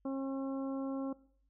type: harmonic tone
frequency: 270 Hz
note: C#4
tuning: 45 cents flat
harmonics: 1 / 2 / 3 / 4 / 5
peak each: -35 / -41 / -50 / -50 / -56 dBFS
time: 0.05-1.13 s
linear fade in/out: 5 ms
effects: noise-tail reverb RT60 0.6 s tail -21 dB re dry + added 50 Hz sine -70 dBFS peak until 1.49 s